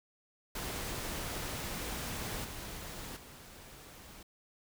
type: noise with level steps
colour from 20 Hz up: pink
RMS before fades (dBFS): -39 / -44 / -52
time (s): 0.55-4.23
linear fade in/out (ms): 5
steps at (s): 2.44 / 3.16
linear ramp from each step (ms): 10
effects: none